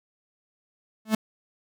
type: tone with exponential growth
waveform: 45% pulse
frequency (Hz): 218.3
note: A3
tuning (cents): -13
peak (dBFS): -16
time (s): 1.05-1.15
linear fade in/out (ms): 5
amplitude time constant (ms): 21
effects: none